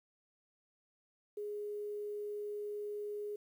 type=tone with quantisation; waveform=sine; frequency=415.3 Hz; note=G#4; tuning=in tune; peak=-38 dBFS; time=1.37-3.36 s; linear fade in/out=5 ms; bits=11; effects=none